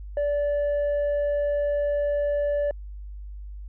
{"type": "tone", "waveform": "sine", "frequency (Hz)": 580, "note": "D5", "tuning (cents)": -22, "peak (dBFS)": -19, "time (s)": [0.17, 2.71], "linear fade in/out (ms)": 2, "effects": ["tanh soft clip ceiling -21 dBFS", "added 50 Hz sine -35 dBFS peak until 3.68 s"]}